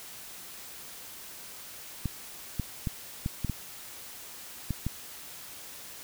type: clicks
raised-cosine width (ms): 5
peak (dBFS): -17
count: 8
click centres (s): 2.057 / 2.597 / 2.872 / 3.261 / 3.447 / 3.497 / 4.707 / 4.866
effects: white hiss -45 dBFS RMS until 6.03 s